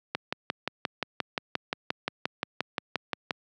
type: click train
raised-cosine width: 0.3 ms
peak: -11 dBFS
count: 19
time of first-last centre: 0.15-3.308 s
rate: 5.7 Hz
effects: high-pass 150 Hz 12 dB/octave